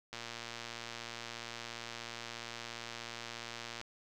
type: click train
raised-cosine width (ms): 0.2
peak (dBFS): -25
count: 432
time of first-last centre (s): 0.13-3.814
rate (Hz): 117
effects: none